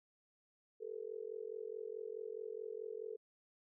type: tone with amplitude modulation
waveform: sine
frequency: 440 Hz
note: A4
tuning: in tune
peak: -38 dBFS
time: 0.8-3.17 s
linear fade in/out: 20 ms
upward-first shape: sine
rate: 44.7 Hz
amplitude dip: 100%
effects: none